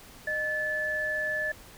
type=tone pair together; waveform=sine; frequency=614 / 1736.7 Hz; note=D#5 / A6; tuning=-23 / -23 cents; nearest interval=octave + tritone; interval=1800 cents; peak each=-34 / -28 dBFS; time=0.27-1.52 s; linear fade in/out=5 ms; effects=pink hiss -50 dBFS RMS until 1.77 s